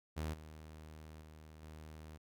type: tone with level steps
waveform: sawtooth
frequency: 77.78 Hz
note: D#2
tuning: in tune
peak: -34 / -47 / -50 / -46 dBFS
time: 0.16-2.18 s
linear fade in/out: 20 ms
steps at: 0.33 / 1.21 / 1.62 s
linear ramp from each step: 10 ms
effects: none